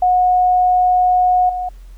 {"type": "tone with level steps", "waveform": "sine", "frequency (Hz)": 728, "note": "F#5", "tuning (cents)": -28, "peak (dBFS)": [-10, -19], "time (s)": [0.02, 1.69], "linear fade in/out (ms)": 5, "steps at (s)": 1.49, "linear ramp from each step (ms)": 5, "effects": ["added 43 Hz sine -34 dBFS peak until 1.97 s", "pink hiss -55 dBFS RMS until 1.97 s"]}